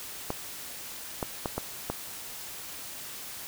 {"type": "clicks", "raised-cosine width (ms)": 1, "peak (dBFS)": -15, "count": 5, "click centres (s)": [0.304, 1.228, 1.458, 1.58, 1.9], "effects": ["white hiss -41 dBFS RMS until 3.47 s"]}